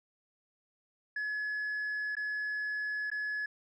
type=tone with dropouts; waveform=sine; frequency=1700 Hz; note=G#6; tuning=40 cents sharp; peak=-30 dBFS; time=1.16-3.46 s; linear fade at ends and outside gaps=5 ms; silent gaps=2.153-2.167 / 3.102-3.115 s; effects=tanh soft clip ceiling -31 dBFS